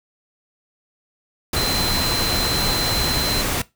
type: tone in noise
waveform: sine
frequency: 4080 Hz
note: C8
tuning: 44 cents flat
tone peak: -23 dBFS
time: 1.56-3.42 s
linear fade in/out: 5 ms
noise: pink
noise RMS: -22 dBFS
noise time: 1.53-3.62 s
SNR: -4 dB
effects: noise-tail reverb RT60 0.2 s tail -19 dB re dry